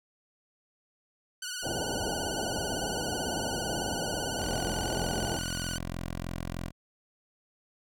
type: tone with vibrato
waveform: 10% pulse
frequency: 1479 Hz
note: F#6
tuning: 1 cent flat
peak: -26 dBFS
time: 1.42-5.78 s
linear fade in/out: 5 ms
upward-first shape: triangle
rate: 18 Hz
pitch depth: 73 cents each way
type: low-pass noise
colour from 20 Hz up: white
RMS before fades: -34 dBFS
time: 1.62-5.41 s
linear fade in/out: 50 ms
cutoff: 890 Hz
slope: 96 dB/octave
type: tone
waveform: 10% pulse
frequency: 43.25 Hz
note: F1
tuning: 16 cents flat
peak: -26 dBFS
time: 4.37-6.72 s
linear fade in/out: 50 ms
effects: none

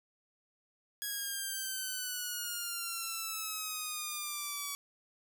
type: exponential sweep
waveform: 5% pulse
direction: down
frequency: 1661.2 to 1134 Hz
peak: -25 dBFS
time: 1.02-4.75 s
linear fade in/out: 0 ms
effects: none

